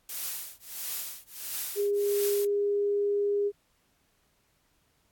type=noise with tremolo; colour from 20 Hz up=blue; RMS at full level=-32 dBFS; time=0.09-2.45 s; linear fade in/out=2 ms; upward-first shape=triangle; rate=1.5 Hz; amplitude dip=100%
type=tone; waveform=sine; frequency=407.1 Hz; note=G#4; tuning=35 cents flat; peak=-24 dBFS; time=1.75-3.52 s; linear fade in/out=50 ms
effects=pink hiss -70 dBFS RMS until 5.11 s + AAC 64 kbps